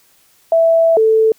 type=tone pair in turn; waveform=sine; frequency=659.3 / 441.5 Hz; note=E5 / A4; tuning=0 / +6 cents; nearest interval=perfect fifth; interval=694 cents; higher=first; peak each=-8 dBFS; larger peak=neither; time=0.52-0.97 / 0.97-1.32 s; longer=first; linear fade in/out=2 ms; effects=white hiss -53 dBFS RMS until 1.38 s